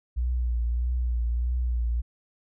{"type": "tone with vibrato", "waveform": "sine", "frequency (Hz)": 60, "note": "B1", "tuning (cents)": -49, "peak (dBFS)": -23, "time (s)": [0.16, 2.02], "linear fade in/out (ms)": 20, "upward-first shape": "triangle", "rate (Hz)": 1.6, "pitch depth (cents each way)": 59, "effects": []}